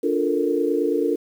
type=chord; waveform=sine; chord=Bb major seventh; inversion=first; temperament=just; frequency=291.4 / 349.6 / 437 / 466.2 Hz; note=D4 / F4 / A4 / Bb4; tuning=-13 / +2 / -12 / 0 cents; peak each=-24 / -24 / -24 / -24 dBFS; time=0.03-1.16 s; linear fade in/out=10 ms; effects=8-bit